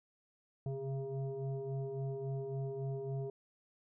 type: tone with frequency modulation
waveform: sine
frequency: 136.8 Hz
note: C#3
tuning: 23 cents flat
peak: -36 dBFS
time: 0.66-3.3 s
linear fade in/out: 2 ms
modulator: 270 Hz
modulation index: 1.3
effects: none